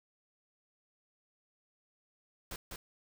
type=noise with echo; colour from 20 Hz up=pink; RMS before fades=-42 dBFS; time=2.51-2.56 s; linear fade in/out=2 ms; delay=200 ms; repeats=1; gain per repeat=-2 dB; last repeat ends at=2.76 s; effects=none